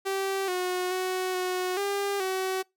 sawtooth tone with pitch steps, 388.1 / 363.8 / 370.7 / 366.3 / 400.7 / 377.2 Hz, G4 / F#4 / F#4 / F#4 / G4 / F#4, -17 / -29 / +3 / -17 / +38 / +33 cents, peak -23 dBFS, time 0.05-2.63 s, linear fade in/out 20 ms, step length 430 ms, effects noise-tail reverb RT60 0.2 s tail -25 dB re dry

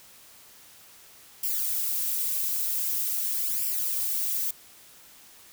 violet noise with flanger, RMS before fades -28 dBFS, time 1.43-4.51 s, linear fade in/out 5 ms, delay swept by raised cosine 0.38 to 5.88 ms, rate 0.45 Hz, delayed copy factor +0.75, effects white hiss -52 dBFS RMS until 5.52 s

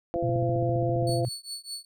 harmonic tone, 170.7 Hz, F3, 39 cents flat, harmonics 2 / 3 / 4, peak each -30 / -30 / -30 dBFS, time 0.14-1.25 s, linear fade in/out 0 ms
click train, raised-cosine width 3 ms, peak -24 dBFS, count 15, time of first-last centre 0.16-1.093 s, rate 15 Hz
sine tone with vibrato, 123 Hz, B2, 7 cents flat, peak -26 dBFS, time 0.23-1.29 s, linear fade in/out 10 ms, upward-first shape square, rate 19 Hz, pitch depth 73 cents each way
30% pulse tone with tremolo, 4435 Hz, C#8, in tune, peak -29 dBFS, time 1.07-1.85 s, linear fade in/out 2 ms, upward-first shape triangle, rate 4.9 Hz, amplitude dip 100%
effects none

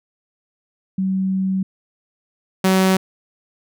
sine / sawtooth tone pair in turn, 190 / 188.8 Hz, F#3 / F#3, +46 / +35 cents, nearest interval unison, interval 11 cents, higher first, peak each -17 / -9 dBFS, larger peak second, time 0.98-1.63 / 2.64-2.97 s, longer first, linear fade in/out 5 ms, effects none

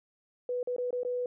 sine tone with dropouts, 493.9 Hz, B4, in tune, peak -29 dBFS, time 0.49-1.26 s, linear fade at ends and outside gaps 2 ms, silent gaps 0.63-0.673 / 0.764-0.782 / 0.907-0.928 / 1.033-1.049 s, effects none

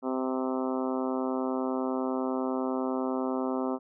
harmonic tone, 130 Hz, C3, 11 cents flat, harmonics 2 / 3 / 4 / 5 / 6 / 7 / 8 / 9 / 10, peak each -30 / -34 / -36 / -38 / -40 / -41 / -42 / -43 / -44 dBFS, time 0.02-3.79 s, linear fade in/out 50 ms, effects none

